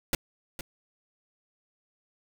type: noise with echo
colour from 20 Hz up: pink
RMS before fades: -25 dBFS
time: 0.13-0.15 s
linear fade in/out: 2 ms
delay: 460 ms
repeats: 1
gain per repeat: -12 dB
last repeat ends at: 0.61 s
effects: none